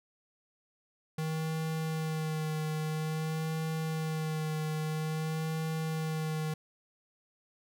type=tone with vibrato; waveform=square; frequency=157.4 Hz; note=D#3; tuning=20 cents sharp; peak=-32 dBFS; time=1.18-6.54 s; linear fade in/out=5 ms; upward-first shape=sine; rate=0.5 Hz; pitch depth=22 cents each way; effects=none